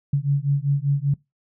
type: beating tone pair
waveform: sine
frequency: 138.8 / 143.9 Hz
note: C#3 / D3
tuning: +3 / -35 cents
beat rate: 5.1 Hz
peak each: -21 dBFS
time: 0.13-1.14 s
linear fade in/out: 5 ms
effects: noise-tail reverb RT60 0.2 s tail -23 dB re dry